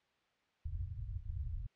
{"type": "low-pass noise", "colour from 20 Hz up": "white", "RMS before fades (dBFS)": -41, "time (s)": [0.65, 1.67], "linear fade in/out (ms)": 10, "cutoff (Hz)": 110, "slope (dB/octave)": 48, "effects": ["white hiss -75 dBFS RMS until 1.75 s", "low-pass 3000 Hz 12 dB/octave"]}